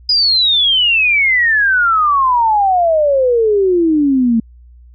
sine exponential sweep, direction down, 5000 to 222 Hz, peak -9 dBFS, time 0.09-4.4 s, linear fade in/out 5 ms, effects added 60 Hz sine -38 dBFS peak until 4.94 s

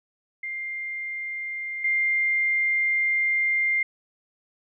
sine tone pair in turn, 2100 / 2100 Hz, C7 / C7, +6 / +6 cents, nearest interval unison, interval 0 cents, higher neither, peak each -29 / -20 dBFS, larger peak second, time 0.43-1.84 / 1.84-3.83 s, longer second, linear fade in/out 5 ms, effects none

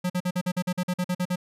square tone bursts, 180.2 Hz, F#3, 45 cents flat, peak -24 dBFS, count 13, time 0.04-1.359 s, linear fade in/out 10 ms, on 59 ms, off 46 ms, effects resampled to 32000 Hz

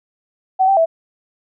sine tone with pitch steps, 757 / 780 / 656 Hz, F#5 / G5 / E5, +39 / -9 / -9 cents, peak -10 dBFS, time 0.59-0.86 s, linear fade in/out 20 ms, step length 90 ms, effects none

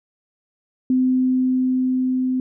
sine tone with level ramp, 256.5 Hz, C4, 34 cents flat, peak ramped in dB -14 to -18 dBFS, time 0.9-2.4 s, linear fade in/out 2 ms, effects none

